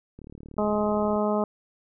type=click train; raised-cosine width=3 ms; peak=-30 dBFS; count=37; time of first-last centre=0.19-1.16 s; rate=37.1 Hz
type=harmonic tone; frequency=210 Hz; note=G#3; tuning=19 cents sharp; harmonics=1 / 2 / 3 / 4 / 5 / 6; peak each=-26 / -28 / -27 / -32 / -34 / -35 dBFS; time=0.58-1.44 s; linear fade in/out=2 ms
effects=none